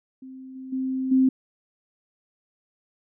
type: tone with level steps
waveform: sine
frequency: 261.6 Hz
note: C4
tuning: in tune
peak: -38 / -35 / -24 / -15 dBFS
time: 0.22-1.29 s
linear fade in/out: 5 ms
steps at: 0.55 / 0.72 / 1.11 s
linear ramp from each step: 10 ms
effects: none